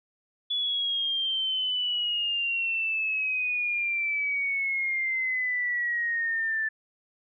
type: exponential sweep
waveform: sine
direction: down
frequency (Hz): 3428 to 1755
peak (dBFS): -25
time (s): 0.5-6.69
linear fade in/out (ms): 10
effects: none